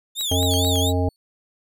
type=tone with vibrato; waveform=sawtooth; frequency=3510 Hz; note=A7; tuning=5 cents flat; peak=-20 dBFS; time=0.15-0.93 s; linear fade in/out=50 ms; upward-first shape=triangle; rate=4.3 Hz; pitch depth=190 cents each way
type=click train; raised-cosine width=0.2 ms; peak=-21 dBFS; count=6; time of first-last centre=0.21-0.757 s; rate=9.14 Hz
type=harmonic tone; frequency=90 Hz; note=F#2; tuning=47 cents flat; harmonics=1 / 3 / 5 / 7 / 9; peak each=-20 / -25 / -27 / -28 / -30 dBFS; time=0.31-1.09 s; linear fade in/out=5 ms
type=tone with exponential decay; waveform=sawtooth; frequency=4435 Hz; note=C#8; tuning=in tune; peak=-24 dBFS; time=0.51-1.16 s; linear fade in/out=0 ms; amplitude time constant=140 ms
effects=none